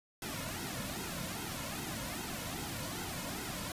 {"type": "noise with flanger", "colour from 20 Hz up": "pink", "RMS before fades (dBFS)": -40, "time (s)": [0.22, 3.72], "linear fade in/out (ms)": 2, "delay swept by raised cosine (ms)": [1.7, 2.58], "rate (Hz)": 2.5, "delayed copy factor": -0.75, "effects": ["resampled to 32000 Hz"]}